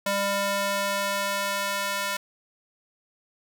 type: tone with high-pass filter sweep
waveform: square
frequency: 199.6 Hz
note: G3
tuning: 32 cents sharp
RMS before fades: -27 dBFS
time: 0.06-2.17 s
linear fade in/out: 5 ms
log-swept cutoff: 510 to 1100 Hz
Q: 0.83
effects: none